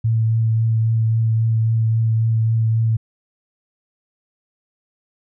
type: tone with vibrato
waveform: sine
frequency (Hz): 112.5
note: A2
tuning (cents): +39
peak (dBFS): -14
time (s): 0.04-2.97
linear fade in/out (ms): 10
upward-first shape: triangle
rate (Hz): 3.7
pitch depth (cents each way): 18
effects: none